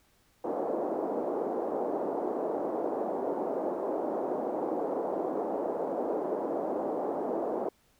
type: band-pass noise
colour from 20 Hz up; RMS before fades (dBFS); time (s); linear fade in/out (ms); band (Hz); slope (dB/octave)
pink; -32; 0.44-7.69; 5; 310 to 760; 24
effects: pink hiss -67 dBFS RMS until 7.99 s